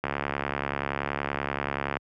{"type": "click train", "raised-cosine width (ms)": 0.5, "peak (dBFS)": -12, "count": 137, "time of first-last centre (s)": [0.04, 1.969], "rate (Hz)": 70.5, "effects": ["high-pass 80 Hz 12 dB/octave"]}